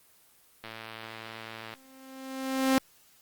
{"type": "click train", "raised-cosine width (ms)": 0.3, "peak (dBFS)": -24, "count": 124, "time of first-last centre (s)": [0.64, 1.738], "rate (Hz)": 112}
{"type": "tone with exponential growth", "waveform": "sawtooth", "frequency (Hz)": 264.7, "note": "C4", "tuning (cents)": 20, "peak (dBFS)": -16, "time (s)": [1.72, 2.78], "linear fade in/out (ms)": 0, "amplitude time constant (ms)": 230}
{"effects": ["white hiss -61 dBFS RMS until 3.21 s", "Opus 24 kbps"]}